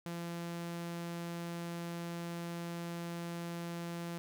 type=tone; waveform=sawtooth; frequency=170.7 Hz; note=F3; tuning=39 cents flat; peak=-35 dBFS; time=0.06-4.18 s; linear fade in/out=0 ms; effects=none